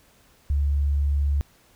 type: tone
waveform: sine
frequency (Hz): 71.3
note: C#2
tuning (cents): +49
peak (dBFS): -19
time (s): 0.5-1.41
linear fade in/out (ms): 0
effects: pink hiss -58 dBFS RMS until 1.75 s